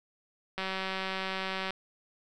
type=click train; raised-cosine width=0.3 ms; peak=-18 dBFS; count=215; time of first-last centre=0.58-1.706 s; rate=190 Hz; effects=none